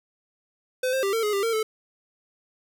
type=tone with pitch steps; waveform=square; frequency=510 / 528 / 394.3 / 452.8 / 419.6 / 397 / 457.1 / 436.5 Hz; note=C5 / C5 / G4 / A4 / G#4 / G4 / A#4 / A4; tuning=-44 / +16 / +10 / +50 / +18 / +22 / -34 / -14 cents; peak=-23 dBFS; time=0.83-1.63 s; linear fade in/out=5 ms; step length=100 ms; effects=9-bit